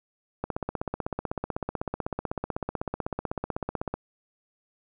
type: click train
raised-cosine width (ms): 1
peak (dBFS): -15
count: 57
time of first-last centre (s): 0.44-3.94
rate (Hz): 16
effects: none